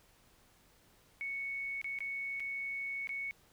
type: tone with dropouts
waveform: sine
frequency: 2217 Hz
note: C#7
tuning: in tune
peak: -36 dBFS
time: 1.21-3.31 s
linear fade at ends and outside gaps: 0 ms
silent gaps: 1.815-1.844 / 1.988-2.005 / 2.398-2.403 / 3.072-3.092 s
effects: pink hiss -66 dBFS RMS until 3.52 s